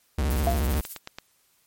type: tone with vibrato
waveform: 45% pulse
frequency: 67.8 Hz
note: C#2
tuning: 38 cents flat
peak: -22 dBFS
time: 0.18-0.81 s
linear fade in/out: 5 ms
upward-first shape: square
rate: 14 Hz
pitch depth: 210 cents each way
type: noise with tremolo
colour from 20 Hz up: violet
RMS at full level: -34 dBFS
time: 0.3-0.97 s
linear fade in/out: 0 ms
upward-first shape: sine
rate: 15 Hz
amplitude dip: 70%
type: tone with exponential decay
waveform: sine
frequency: 688 Hz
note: F5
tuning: 26 cents flat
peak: -18 dBFS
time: 0.47-0.67 s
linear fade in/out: 0 ms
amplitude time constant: 43 ms
type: click train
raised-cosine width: 0.2 ms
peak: -18 dBFS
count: 5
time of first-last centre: 0.74-1.185 s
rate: 8.98 Hz
effects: white hiss -65 dBFS RMS until 1.66 s + MP3 64 kbps